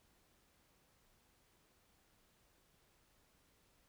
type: silence
effects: pink hiss -73 dBFS RMS until 3.88 s